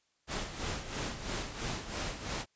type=noise with tremolo; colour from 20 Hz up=pink; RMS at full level=-35 dBFS; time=0.27-2.46 s; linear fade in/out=50 ms; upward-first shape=sine; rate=3 Hz; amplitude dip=65%; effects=white hiss -75 dBFS RMS until 2.55 s + resampled to 16000 Hz